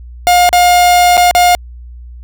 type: tone with dropouts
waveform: 45% pulse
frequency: 711 Hz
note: F5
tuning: 31 cents sharp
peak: -5 dBFS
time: 0.27-1.55 s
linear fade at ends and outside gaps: 0 ms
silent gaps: 0.491-0.529 / 1.17-1.177 / 1.311-1.35 s
effects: added 60 Hz sine -28 dBFS peak until 2.23 s